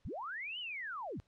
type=linear two-way sweep; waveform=sine; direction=up then down; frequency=32.7 to 3064 to 57.6 Hz; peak=-39 dBFS; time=0.05-1.2 s; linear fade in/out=0 ms; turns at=0.59 s; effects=pink hiss -75 dBFS RMS until 1.27 s + low-pass 6000 Hz 12 dB/octave